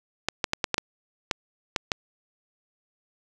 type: clicks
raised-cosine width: 0.2 ms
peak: -6 dBFS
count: 9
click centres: 0.286 / 0.442 / 0.534 / 0.642 / 0.743 / 0.781 / 1.312 / 1.762 / 1.918 s
effects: none